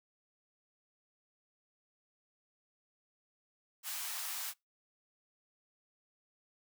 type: high-pass noise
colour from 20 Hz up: white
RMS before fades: -40 dBFS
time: 3.83-4.54 s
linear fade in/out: 50 ms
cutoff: 760 Hz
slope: 24 dB/octave
effects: noise-tail reverb RT60 0.2 s tail -25 dB re dry